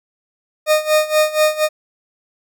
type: tone with tremolo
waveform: 40% pulse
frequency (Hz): 615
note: D#5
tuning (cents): -20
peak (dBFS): -9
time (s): 0.66-1.69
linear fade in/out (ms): 50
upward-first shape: sine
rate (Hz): 4.2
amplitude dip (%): 85
effects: none